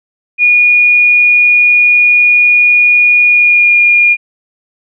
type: tone with pitch glide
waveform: sine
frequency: 2444 to 2422 Hz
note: D#7 to D#7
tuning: -32 to -47 cents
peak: -4 dBFS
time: 0.38-4.17 s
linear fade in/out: 50 ms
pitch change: -15 cents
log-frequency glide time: 3.28-3.74 s
effects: none